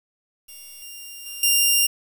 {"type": "tone with level steps", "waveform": "10% pulse", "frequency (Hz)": 2794, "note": "F7", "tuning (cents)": 0, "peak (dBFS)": [-31, -28, -24, -7], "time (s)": [0.48, 1.87], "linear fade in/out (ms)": 10, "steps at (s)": [0.82, 1.26, 1.43], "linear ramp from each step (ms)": 2, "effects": ["8-bit"]}